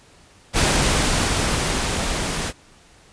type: noise with level ramp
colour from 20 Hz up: pink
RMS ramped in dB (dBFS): -17 to -25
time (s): 0.53-2.53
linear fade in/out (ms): 50
effects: pink hiss -51 dBFS RMS until 3.12 s + resampled to 22050 Hz